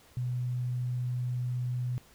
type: tone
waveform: sine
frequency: 124.1 Hz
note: B2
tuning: 9 cents sharp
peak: -29 dBFS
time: 0.17-1.98 s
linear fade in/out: 0 ms
effects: pink hiss -59 dBFS RMS until 2.14 s